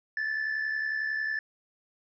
triangle tone with amplitude modulation, 1748 Hz, A6, 12 cents flat, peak -23 dBFS, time 0.17-1.39 s, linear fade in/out 2 ms, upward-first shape sine, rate 71 Hz, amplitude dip 60%, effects tanh soft clip ceiling -21 dBFS + resampled to 16000 Hz

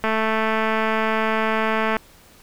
click train, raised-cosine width 0.5 ms, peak -7 dBFS, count 425, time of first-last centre 0.04-1.967 s, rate 220 Hz, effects pink hiss -50 dBFS RMS until 2.42 s

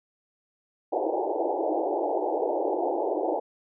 pink band-pass noise, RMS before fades -27 dBFS, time 0.92-3.4 s, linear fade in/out 10 ms, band 310 to 880 Hz, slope 96 dB/octave, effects none

